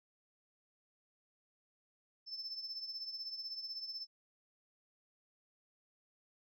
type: tone with tremolo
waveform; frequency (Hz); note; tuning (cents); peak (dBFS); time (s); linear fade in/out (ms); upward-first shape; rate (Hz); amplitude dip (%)
sine; 5280; E8; +2; -37; 2.26-4.07; 50; triangle; 16; 75
effects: tanh soft clip ceiling -36 dBFS